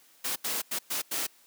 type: noise bursts at uneven times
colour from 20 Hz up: white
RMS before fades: -31 dBFS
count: 5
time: 0.24-0.36 / 0.44-0.62 / 0.71-0.79 / 0.9-1.02 / 1.11-1.27 s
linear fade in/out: 10 ms
effects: white hiss -60 dBFS RMS until 1.46 s + high-pass 200 Hz 12 dB/octave